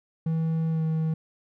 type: tone with pitch glide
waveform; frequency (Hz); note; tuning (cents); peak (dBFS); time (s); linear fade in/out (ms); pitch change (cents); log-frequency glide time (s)
triangle; 161.8 to 159.39; E3 to D#3; -32 to +42; -21; 0.26-1.14; 5; -26; 0.7-0.83
effects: none